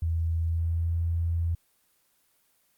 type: tone with pitch glide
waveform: sine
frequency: 82.41 to 84 Hz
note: E2 to E2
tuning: 0 to +33 cents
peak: -24 dBFS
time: 0.02-1.55 s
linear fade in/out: 5 ms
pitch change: +33 cents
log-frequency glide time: 0.4-0.97 s
effects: white hiss -68 dBFS RMS until 2.77 s + Opus 24 kbps